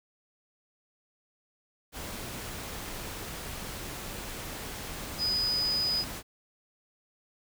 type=tone in noise; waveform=sine; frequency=4980 Hz; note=D#8; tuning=1 cent sharp; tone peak=-26 dBFS; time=5.18-6.05 s; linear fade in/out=50 ms; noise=pink; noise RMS=-39 dBFS; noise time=1.92-6.23 s; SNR=+10 dB; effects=none